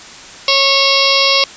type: harmonic tone with a mistuned harmonic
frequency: 548 Hz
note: C#5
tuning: 20 cents flat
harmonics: 1 / 2 / 4 / 5 / 6 / 7 / 8 / 9 / 10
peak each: -18 / -18 / -18 / -18 / -18 / -18 / -18 / -18 / -18 dBFS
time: 0.48-1.44 s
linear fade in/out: 2 ms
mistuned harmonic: 7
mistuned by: +15 cents
effects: white hiss -34 dBFS RMS until 1.56 s + resampled to 16000 Hz